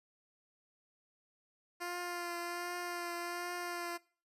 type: tone with vibrato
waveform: 10% pulse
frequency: 349.2 Hz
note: F4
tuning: in tune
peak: -30 dBFS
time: 1.8-3.98 s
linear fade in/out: 20 ms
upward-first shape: triangle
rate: 1.3 Hz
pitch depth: 23 cents each way
effects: noise-tail reverb RT60 0.4 s tail -21 dB re dry + resampled to 32000 Hz